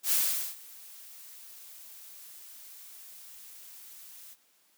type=noise with ADSR envelope; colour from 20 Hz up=blue; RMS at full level=-25 dBFS; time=0.03-4.36 s; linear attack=86 ms; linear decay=440 ms; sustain=-24 dB; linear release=39 ms; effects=white hiss -67 dBFS RMS until 4.77 s + high-pass 200 Hz 12 dB/octave